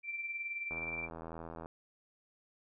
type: tone with tremolo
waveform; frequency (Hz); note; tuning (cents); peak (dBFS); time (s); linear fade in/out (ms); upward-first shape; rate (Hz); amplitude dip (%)
sine; 2349; D7; 0; -35; 0.03-1.09; 50; sine; 19; 50
type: click train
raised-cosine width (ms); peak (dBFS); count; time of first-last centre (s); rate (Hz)
1; -31; 79; 0.71-1.659; 82.2
effects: none